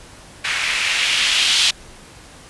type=noise with low-pass filter sweep; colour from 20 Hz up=violet; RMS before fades=-18 dBFS; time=0.44-1.71 s; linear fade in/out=10 ms; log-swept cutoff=2000 to 3500 Hz; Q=2; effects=pink hiss -42 dBFS RMS until 2.49 s + resampled to 24000 Hz